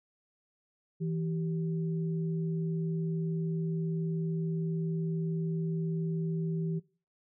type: tone pair together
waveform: sine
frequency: 163.5 / 388 Hz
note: E3 / G4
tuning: -14 / -18 cents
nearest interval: octave + minor third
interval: 1496 cents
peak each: -30 / -39 dBFS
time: 1-6.8 s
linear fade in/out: 20 ms
effects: noise-tail reverb RT60 0.4 s tail -21 dB re dry